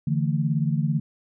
sine chord, D suspended second, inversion none, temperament equal with one note detuned, 146.83 / 164.81 / 222.7 Hz, D3 / E3 / A3, 0 / 0 / +21 cents, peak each -23 / -25 / -28 dBFS, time 0.07-1 s, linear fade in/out 5 ms, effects none

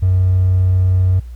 triangle tone with hard clipping, 92.5 Hz, F#2, in tune, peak -10 dBFS, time 0.02-1.2 s, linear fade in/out 10 ms, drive 3 dB, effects added 60 Hz sine -28 dBFS peak until 1.35 s + pink hiss -54 dBFS RMS until 1.35 s

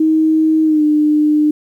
sine tone with pitch glide, 315.5 to 301.4 Hz, D#4 to D4, +24 to +45 cents, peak -9 dBFS, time 0-1.51 s, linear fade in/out 5 ms, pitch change -79 cents, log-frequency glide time 0.64-0.83 s, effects 8-bit

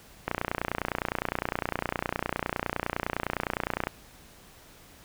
click train, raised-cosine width 0.5 ms, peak -12 dBFS, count 108, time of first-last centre 0.28-3.871 s, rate 29.8 Hz, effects pink hiss -53 dBFS RMS until 5.04 s

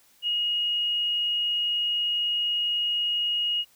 sine tone, 2878 Hz, F#7, 49 cents flat, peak -23 dBFS, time 0.22-3.65 s, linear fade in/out 50 ms, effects white hiss -60 dBFS RMS until 3.75 s

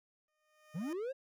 15% pulse tone with exponential growth, 613 Hz, D#5, 26 cents flat, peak -39 dBFS, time 0.28-0.93 s, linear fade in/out 2 ms, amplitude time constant 140 ms
triangle linear sweep, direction up, 140 to 554.4 Hz, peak -34 dBFS, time 0.74-1.13 s, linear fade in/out 20 ms
effects none

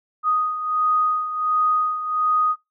sine beating tone pair, 1244.5 / 1245.9 Hz, D#6 / D#6, 0 / +2 cents, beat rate 1.4 Hz, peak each -19 / -25 dBFS, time 0.23-2.56 s, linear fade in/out 50 ms, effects noise-tail reverb RT60 0.2 s tail -25 dB re dry

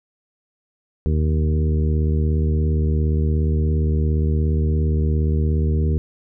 harmonic tone with a mistuned harmonic, 77.2 Hz, D#2, 13 cents flat, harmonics 1 / 2 / 3 / 4 / 5 / 6, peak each -17 / -23 / -28 / -34 / -30 / -34 dBFS, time 1.06-5.98 s, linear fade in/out 0 ms, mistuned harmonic 1, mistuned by +21 cents, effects none

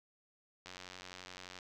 click train, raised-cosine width 0.2 ms, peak -30 dBFS, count 86, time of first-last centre 0.66-1.588 s, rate 91.6 Hz, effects none

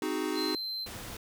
square chord, Ab dominant seventh, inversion first, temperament equal, 261.6 / 311.1 / 370 / 415.3 Hz, C4 / Eb4 / Gb4 / Ab4, 0 / 0 / 0 / 0 cents, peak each -39 / -34 / -36 / -38 dBFS, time 0.02-0.55 s, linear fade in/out 2 ms
triangle tone, 4103 Hz, C8, 35 cents flat, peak -32 dBFS, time 0.34-0.88 s, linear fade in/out 50 ms
pink noise, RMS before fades -42 dBFS, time 0.86-1.17 s, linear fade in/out 5 ms
effects none

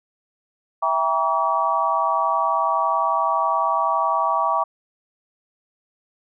sine chord, E diminished seventh, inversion none, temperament just, 659.3 / 791.1 / 949.3 / 1139.2 Hz, E5 / G5 / Bb5 / Db6, 0 / +16 / +31 / +47 cents, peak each -25 / -25 / -23 / -21 dBFS, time 0.82-4.64 s, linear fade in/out 10 ms, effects none

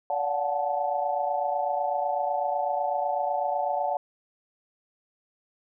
sine tone cluster, 576 / 720 / 748 / 872 Hz, D5 / F#5 / F#5 / A5, -34 / -47 / +19 / -16 cents, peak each -30 dBFS, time 0.1-3.97 s, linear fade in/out 2 ms, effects none

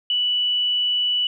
sine tone, 2960 Hz, F#7, in tune, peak -18 dBFS, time 0.1-1.27 s, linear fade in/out 2 ms, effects none

